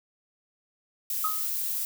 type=noise; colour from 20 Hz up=violet; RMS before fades=-30 dBFS; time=1.1-1.85 s; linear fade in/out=2 ms
type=tone with exponential decay; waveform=sine; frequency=1262 Hz; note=D#6; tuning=24 cents sharp; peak=-23 dBFS; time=1.24-1.48 s; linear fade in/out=5 ms; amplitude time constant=51 ms
effects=none